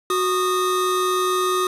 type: tone pair together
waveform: square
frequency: 368.6 / 1232 Hz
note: F#4 / D#6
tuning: -7 / -17 cents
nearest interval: octave + major sixth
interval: 2090 cents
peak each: -22 dBFS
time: 0.1-1.67 s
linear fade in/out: 2 ms
effects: resampled to 32000 Hz + 8-bit